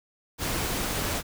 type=noise; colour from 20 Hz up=pink; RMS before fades=-29 dBFS; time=0.38-1.23 s; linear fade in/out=50 ms; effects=none